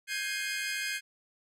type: chord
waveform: sawtooth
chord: Ab major seventh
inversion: third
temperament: equal with one note detuned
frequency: 1568 / 1661.2 / 2120 / 2489 Hz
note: G6 / Ab6 / C7 / Eb7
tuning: 0 / 0 / +22 / 0 cents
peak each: -34 dBFS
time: 0.07-1.01 s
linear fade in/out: 50 ms
effects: low-pass 12000 Hz 12 dB/octave